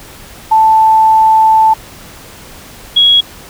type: tone pair in turn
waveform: sine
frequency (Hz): 880 / 3322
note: A5 / G#7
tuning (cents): 0 / 0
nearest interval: octave + major seventh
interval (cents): 2300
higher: second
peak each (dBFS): -4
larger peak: neither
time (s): 0.51-1.74 / 2.96-3.21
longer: first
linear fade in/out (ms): 10
effects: pink hiss -34 dBFS RMS until 3.49 s